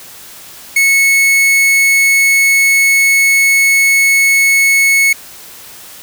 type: tone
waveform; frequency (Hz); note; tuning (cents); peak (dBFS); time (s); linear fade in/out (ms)
45% pulse; 2200; C#7; -14; -7; 0.76-5.13; 5
effects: white hiss -34 dBFS RMS until 6.02 s